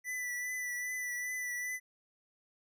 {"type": "tone with vibrato", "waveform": "square", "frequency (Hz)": 1980, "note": "B6", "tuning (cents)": 4, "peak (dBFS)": -36, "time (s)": [0.04, 1.8], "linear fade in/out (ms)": 50, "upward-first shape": "triangle", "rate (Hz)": 2.5, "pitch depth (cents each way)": 29, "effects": []}